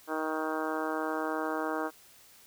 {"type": "harmonic tone", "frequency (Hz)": 157.2, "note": "D#3", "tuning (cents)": 18, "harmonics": [2, 3, 4, 5, 6, 7, 8, 9, 10], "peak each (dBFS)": [-35, -37, -38, -39, -40, -40, -41, -42, -42], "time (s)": [0.07, 1.91], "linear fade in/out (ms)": 50, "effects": ["white hiss -57 dBFS RMS until 2.46 s"]}